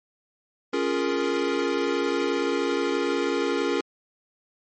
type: chord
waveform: square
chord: Bb minor seventh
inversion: first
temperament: equal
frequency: 277.2 / 349.2 / 415.3 / 466.2 Hz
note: Db4 / F4 / Ab4 / Bb4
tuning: 0 / 0 / 0 / 0 cents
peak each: -29 dBFS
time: 0.73-3.81 s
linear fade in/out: 5 ms
effects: low-pass 5000 Hz 12 dB/octave + MP3 32 kbps